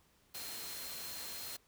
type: tone in noise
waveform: sine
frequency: 4186 Hz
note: C8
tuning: in tune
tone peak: -49 dBFS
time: 0.34-1.57 s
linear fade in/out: 10 ms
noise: white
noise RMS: -45 dBFS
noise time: 0.34-1.57 s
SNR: -7 dB
effects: pink hiss -70 dBFS RMS until 1.67 s